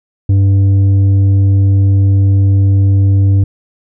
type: tone with tanh clipping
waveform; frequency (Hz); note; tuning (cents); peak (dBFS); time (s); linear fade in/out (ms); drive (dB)
sine; 98; G2; 0; -7; 0.29-3.44; 5; 6
effects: none